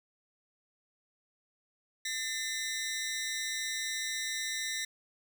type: ring-modulated tone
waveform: 15% pulse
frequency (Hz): 1923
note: B6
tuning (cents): -47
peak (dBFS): -24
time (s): 2.05-4.85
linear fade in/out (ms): 5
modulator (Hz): 128
effects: none